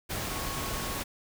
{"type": "tone in noise", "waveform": "sine", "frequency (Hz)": 1100, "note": "C#6", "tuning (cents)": -14, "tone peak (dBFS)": -41, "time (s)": [0.28, 1], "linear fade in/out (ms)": 20, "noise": "pink", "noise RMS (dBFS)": -34, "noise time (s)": [0.09, 1.04], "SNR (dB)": -10, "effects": []}